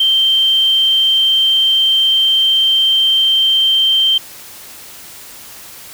sine tone, 3136 Hz, G7, in tune, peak -9 dBFS, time 0-4.18 s, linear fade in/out 5 ms, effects white hiss -35 dBFS RMS until 5.93 s

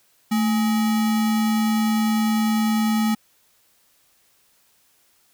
sine tone with sample-and-hold, 220 Hz, A3, in tune, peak -17 dBFS, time 0.31-3.15 s, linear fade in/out 10 ms, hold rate 1050 Hz, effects white hiss -61 dBFS RMS until 5.33 s

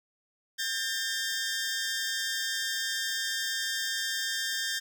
15% pulse tone pair together, 1599 / 1802.8 Hz, G6 / A6, +34 / +42 cents, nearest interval major second, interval 208 cents, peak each -26 dBFS, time 0.58-4.8 s, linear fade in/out 20 ms, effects none

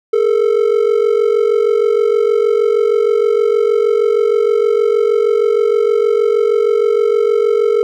triangle ring-modulated tone, 440 Hz, A4, in tune, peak -5 dBFS, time 0.13-7.83 s, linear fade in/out 0 ms, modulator 23.2 Hz, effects none

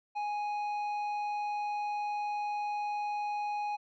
sine tone with tanh clipping, 830.6 Hz, G#5, in tune, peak -33 dBFS, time 0.15-3.77 s, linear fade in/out 20 ms, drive 8 dB, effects none

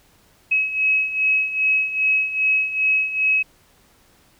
sine beating tone pair, 2559 / 2561.5 Hz, D#7 / D#7, +48 / +50 cents, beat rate 2.5 Hz, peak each -23 / -18 dBFS, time 0.51-3.43 s, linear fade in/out 10 ms, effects pink hiss -56 dBFS RMS until 4.39 s

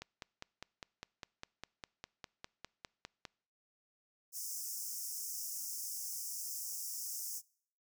click train, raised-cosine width 0.2 ms, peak -27 dBFS, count 17, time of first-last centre 0.02-3.252 s, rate 4.95 Hz
pink high-pass noise, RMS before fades -42 dBFS, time 4.32-7.42 s, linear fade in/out 50 ms, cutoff 5200 Hz, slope 96 dB/octave
effects noise-tail reverb RT60 0.6 s tail -25 dB re dry

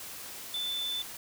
sine tone in noise, 3520 Hz, A7, in tune, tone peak -31 dBFS, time 0.54-1.02 s, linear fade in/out 2 ms, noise white, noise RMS -43 dBFS, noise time 0-1.17 s, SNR +9 dB, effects none

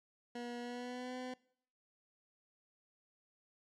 20% pulse tone with pitch glide, 240.7 to 253.4 Hz, B3 to B3, -44 to +45 cents, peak -37 dBFS, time 0.35-1.34 s, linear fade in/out 5 ms, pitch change +89 cents, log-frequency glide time 0.6-1.16 s, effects noise-tail reverb RT60 0.6 s tail -22 dB re dry + low-pass 6000 Hz 12 dB/octave

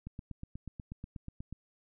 click train, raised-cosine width 5 ms, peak -29 dBFS, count 13, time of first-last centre 0.07-1.526 s, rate 8.24 Hz, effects none

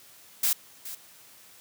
blue noise with echo, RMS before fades -24 dBFS, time 0.43-0.53 s, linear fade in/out 5 ms, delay 420 ms, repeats 1, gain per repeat -14 dB, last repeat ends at 0.95 s, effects white hiss -53 dBFS RMS until 1.6 s + high-pass 80 Hz 12 dB/octave

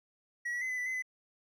triangle tone with pitch steps, 1919 / 1939 / 2042 / 2010 / 1980 / 2044 / 2013 Hz, A#6 / B6 / C7 / B6 / B6 / C7 / B6, +50 / -32 / -43 / +30 / +4 / -41 / +33 cents, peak -31 dBFS, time 0.45-1.024 s, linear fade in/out 10 ms, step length 82 ms, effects none

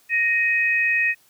sine tone pair together, 1864.7 / 2523 Hz, A#6 / D#7, 0 / +23 cents, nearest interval perfect fourth, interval 523 cents, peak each -20 dBFS, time 0.09-1.15 s, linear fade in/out 50 ms, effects white hiss -58 dBFS RMS until 1.29 s

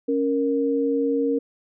sine tone pair together, 277.2 / 466.2 Hz, C#4 / A#4, 0 / 0 cents, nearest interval major sixth, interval 900 cents, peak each -22 dBFS, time 0.08-1.39 s, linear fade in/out 10 ms, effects none

